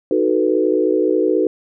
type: chord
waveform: sine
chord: B dominant seventh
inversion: first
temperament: equal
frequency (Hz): 311.1 / 370 / 440 / 493.9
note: D#4 / F#4 / A4 / B4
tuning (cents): 0 / 0 / 0 / 0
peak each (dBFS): -19 / -18 / -19 / -20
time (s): 0.11-1.47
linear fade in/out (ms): 2
effects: none